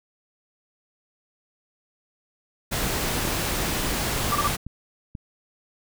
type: noise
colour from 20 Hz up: pink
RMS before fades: -26 dBFS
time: 2.71-4.57 s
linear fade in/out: 20 ms
type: click train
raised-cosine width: 5 ms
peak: -22 dBFS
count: 5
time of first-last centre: 3.21-5.152 s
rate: 2.06 Hz
type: tone bursts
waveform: sine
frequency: 1172 Hz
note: D6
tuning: 4 cents flat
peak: -20 dBFS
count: 3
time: 4.32-4.475 s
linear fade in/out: 2 ms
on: 33 ms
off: 28 ms
effects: none